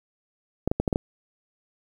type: clicks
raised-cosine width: 2 ms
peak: -9 dBFS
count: 6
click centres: 0.676 / 0.715 / 0.8 / 0.878 / 0.928 / 0.959 s
effects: 8-bit